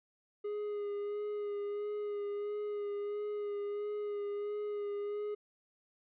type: tone with vibrato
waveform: triangle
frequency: 412.7 Hz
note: G#4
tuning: 11 cents flat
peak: -33 dBFS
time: 0.44-5.35 s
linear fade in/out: 10 ms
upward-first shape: sine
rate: 1.5 Hz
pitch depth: 21 cents each way
effects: resampled to 8000 Hz